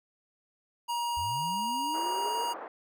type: tone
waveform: square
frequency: 949 Hz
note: A#5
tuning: 31 cents sharp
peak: -30 dBFS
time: 0.88-2.54 s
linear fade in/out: 20 ms
type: linear sweep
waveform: sine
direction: up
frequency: 75.4 to 466.2 Hz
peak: -38 dBFS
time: 1.17-2.44 s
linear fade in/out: 0 ms
type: band-pass noise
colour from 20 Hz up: white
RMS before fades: -41 dBFS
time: 1.94-2.68 s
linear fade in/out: 2 ms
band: 350 to 1200 Hz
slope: 24 dB/octave
effects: none